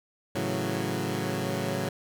15% pulse chord, F# minor seventh, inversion first, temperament equal, 110 / 138.59 / 164.81 / 185 Hz, A2 / C#3 / E3 / F#3, 0 / 0 / 0 / 0 cents, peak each -27 / -27 / -30 / -26 dBFS, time 0.35-1.89 s, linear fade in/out 5 ms, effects none

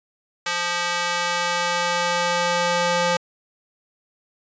square tone with high-pass filter sweep, 174.61 Hz, F3, in tune, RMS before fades -22 dBFS, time 0.46-3.17 s, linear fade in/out 5 ms, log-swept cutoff 1300 to 510 Hz, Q 0.81, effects resampled to 16000 Hz

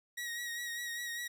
sawtooth tone with vibrato, 1897 Hz, A#6, 30 cents sharp, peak -34 dBFS, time 0.17-1.28 s, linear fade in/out 10 ms, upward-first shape sine, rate 5 Hz, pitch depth 33 cents each way, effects none

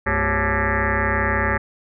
sine tone with frequency modulation, 869 Hz, A5, 22 cents flat, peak -17 dBFS, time 0.06-1.58 s, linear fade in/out 10 ms, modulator 155 Hz, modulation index 7.2, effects none

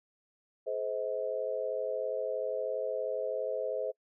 sine tone cluster, 426.5 / 519 / 636 Hz, G#4 / C5 / D#5, +46 / -14 / +38 cents, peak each -37 / -34 / -36 dBFS, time 0.66-3.92 s, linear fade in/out 20 ms, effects noise-tail reverb RT60 0.1 s tail -26 dB re dry

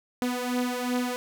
sawtooth beating tone pair, 246.9 / 249.6 Hz, B3 / B3, 0 / +19 cents, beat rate 2.7 Hz, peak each -24 / -27 dBFS, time 0.22-1.16 s, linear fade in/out 0 ms, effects none

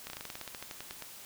slowing click train, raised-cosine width 0.2 ms, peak -23 dBFS, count 16, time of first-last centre 0.07-1.023 s, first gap 30 ms, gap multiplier 1.1, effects white hiss -49 dBFS RMS until 1.25 s

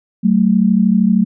sine tone pair together, 189.5 / 222.5 Hz, F#3 / A3, +42 / +20 cents, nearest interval minor third, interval 278 cents, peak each -12 dBFS, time 0.23-1.25 s, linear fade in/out 20 ms, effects none

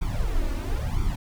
brown noise with flanger, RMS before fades -25 dBFS, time 0.01-1.16 s, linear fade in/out 10 ms, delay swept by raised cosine 0.86 to 3.46 ms, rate 0.99 Hz, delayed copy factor +0.9, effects none

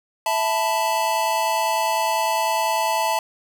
square chord, E suspended fourth, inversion none, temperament just, 659.3 / 879 / 988.9 Hz, E5 / A5 / B5, 0 / -2 / +2 cents, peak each -26 / -22 / -27 dBFS, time 0.26-3.19 s, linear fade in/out 2 ms, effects none

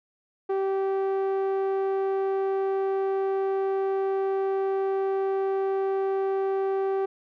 sawtooth tone with low-pass filter, 387.8 Hz, G4, 19 cents flat, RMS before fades -26 dBFS, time 0.49-7.06 s, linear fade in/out 10 ms, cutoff 800 Hz, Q 0.64, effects none

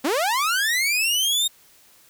sawtooth linear sweep, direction up, 242.7 to 3729 Hz, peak -16 dBFS, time 0.04-1.48 s, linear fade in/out 10 ms, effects white hiss -54 dBFS RMS until 2.09 s

